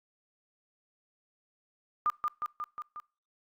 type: tone with echo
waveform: sine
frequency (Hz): 1207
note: D6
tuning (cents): +47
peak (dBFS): -24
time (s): 2.06-2.1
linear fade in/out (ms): 0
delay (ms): 180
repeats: 5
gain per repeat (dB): -3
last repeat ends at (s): 3
effects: noise-tail reverb RT60 0.4 s tail -25 dB re dry + Opus 48 kbps